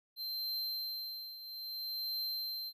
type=tone with tremolo; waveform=square; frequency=4126 Hz; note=C8; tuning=25 cents flat; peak=-35 dBFS; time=0.16-2.73 s; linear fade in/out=50 ms; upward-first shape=triangle; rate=0.61 Hz; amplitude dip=75%; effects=none